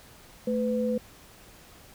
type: tone pair together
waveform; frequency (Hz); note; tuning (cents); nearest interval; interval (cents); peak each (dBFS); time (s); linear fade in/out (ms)
sine; 220.5 / 501; A3 / B4; +4 / +25; octave + major second; 1421; -27 / -27; 0.47-0.98; 5
effects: pink hiss -52 dBFS RMS until 1.94 s